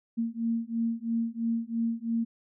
sine beating tone pair, 228.4 / 231.4 Hz, A#3 / A#3, -35 / -13 cents, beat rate 3 Hz, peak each -30 dBFS, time 0.17-2.25 s, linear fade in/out 20 ms, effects none

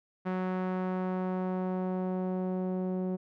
sawtooth tone with low-pass filter sweep, 184.9 Hz, F#3, 1 cent flat, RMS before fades -32 dBFS, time 0.25-3.17 s, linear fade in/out 20 ms, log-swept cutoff 1600 to 490 Hz, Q 0.99, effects none

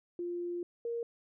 sine tone pair in turn, 349.2 / 467.7 Hz, F4 / A#4, 0 / +6 cents, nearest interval perfect fourth, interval 506 cents, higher second, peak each -34 / -33 dBFS, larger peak second, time 0.19-0.63 / 0.85-1.03 s, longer first, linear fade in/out 2 ms, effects none

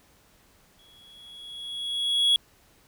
triangle tone with exponential growth, 3344 Hz, G#7, 11 cents sharp, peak -15 dBFS, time 0.79-2.36 s, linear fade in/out 1 ms, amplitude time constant 340 ms, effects pink hiss -60 dBFS RMS until 2.87 s

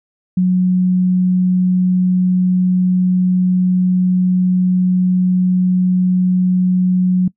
sine tone, 182.8 Hz, F#3, 21 cents flat, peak -10 dBFS, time 0.37-7.28 s, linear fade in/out 5 ms, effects noise-tail reverb RT60 0.1 s tail -22 dB re dry

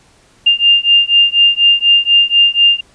sine beating tone pair, 2800 / 2804.1 Hz, F7 / F7, +4 / +6 cents, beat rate 4.1 Hz, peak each -10 dBFS, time 0.46-2.81 s, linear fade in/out 10 ms, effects pink hiss -49 dBFS RMS until 2.94 s + resampled to 22050 Hz

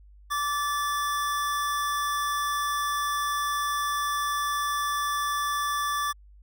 square tone pair together, 1162 / 1741 Hz, D6 / A6, -19 / -19 cents, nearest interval perfect fifth, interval 700 cents, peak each -27 / -34 dBFS, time 0.3-6.13 s, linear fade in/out 20 ms, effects added 50 Hz sine -49 dBFS peak until 6.42 s

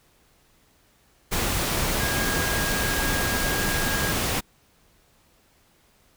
sine tone in noise, 1632 Hz, G#6, 31 cents flat, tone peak -29 dBFS, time 1.99-4.13 s, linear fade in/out 20 ms, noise pink, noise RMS -25 dBFS, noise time 1.31-4.41 s, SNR -7 dB, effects pink hiss -61 dBFS RMS until 6.16 s

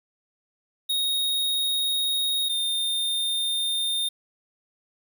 square tone pair in turn, 3746 / 3633 Hz, A#7 / A#7, +8 / -45 cents, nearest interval minor second, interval 53 cents, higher first, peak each -23 / -24 dBFS, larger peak first, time 0.89-2.49 / 2.49-4.09 s, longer neither, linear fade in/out 10 ms, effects 9-bit

